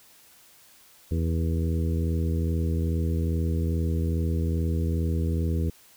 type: harmonic tone with a mistuned harmonic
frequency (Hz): 82.41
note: E2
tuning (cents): 0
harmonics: 1 / 2 / 3 / 4 / 5 / 6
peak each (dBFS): -24 / -30 / -34 / -36 / -38 / -40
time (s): 1.11-5.7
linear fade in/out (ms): 5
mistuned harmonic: 6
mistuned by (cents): -29
effects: white hiss -55 dBFS RMS until 5.96 s